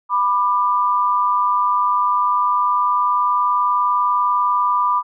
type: tone pair together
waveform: sine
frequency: 990 / 1190.2 Hz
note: B5 / D6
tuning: +4 / +23 cents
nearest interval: minor third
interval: 319 cents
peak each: -17 dBFS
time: 0.09-5.03 s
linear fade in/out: 50 ms
effects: none